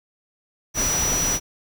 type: tone in noise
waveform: sine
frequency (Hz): 5870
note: F#8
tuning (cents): -15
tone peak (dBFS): -21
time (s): 0.74-1.4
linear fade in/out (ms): 50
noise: pink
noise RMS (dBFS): -26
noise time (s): 0.74-1.4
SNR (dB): +2
effects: none